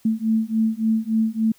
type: beating tone pair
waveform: sine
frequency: 220 / 223.5 Hz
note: A3 / A3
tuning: 0 / +27 cents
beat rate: 3.5 Hz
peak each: -21 dBFS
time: 0.05-1.52 s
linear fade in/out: 5 ms
effects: white hiss -57 dBFS RMS until 1.58 s